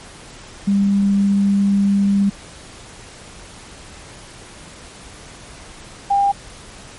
sine tone pair in turn, 199.2 / 800 Hz, G3 / G5, +28 / +35 cents, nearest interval 2 octaves, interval 2407 cents, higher second, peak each -12 dBFS, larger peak neither, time 0.67-2.3 / 6.1-6.32 s, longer first, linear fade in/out 10 ms, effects pink hiss -39 dBFS RMS until 6.98 s + MP3 48 kbps

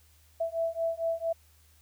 sine beating tone pair, 659.3 / 663.7 Hz, E5 / E5, 0 / +12 cents, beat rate 4.4 Hz, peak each -31 / -31 dBFS, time 0.4-1.33 s, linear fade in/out 10 ms, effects added 77 Hz sine -60 dBFS peak until 1.81 s + white hiss -64 dBFS RMS until 1.81 s

